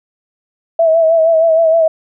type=tone with vibrato; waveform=sine; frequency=652 Hz; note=E5; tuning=19 cents flat; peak=-7 dBFS; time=0.79-1.88 s; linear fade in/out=5 ms; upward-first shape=sine; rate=6.4 Hz; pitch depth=44 cents each way; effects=none